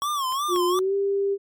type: tone with vibrato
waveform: square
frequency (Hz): 1109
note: C#6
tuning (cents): 0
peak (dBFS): -24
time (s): 0.02-0.79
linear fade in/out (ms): 0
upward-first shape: sine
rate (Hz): 2.8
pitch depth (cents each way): 140
type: clicks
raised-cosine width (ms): 0.3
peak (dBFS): -26 / -20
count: 2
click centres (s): 0.323 / 0.561
type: tone with pitch glide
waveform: sine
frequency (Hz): 355.7 to 397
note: F4 to G4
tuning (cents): +32 to +22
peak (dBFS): -20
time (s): 0.48-1.38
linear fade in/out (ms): 50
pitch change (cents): +190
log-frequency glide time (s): 0.7-0.94
effects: MP3 96 kbps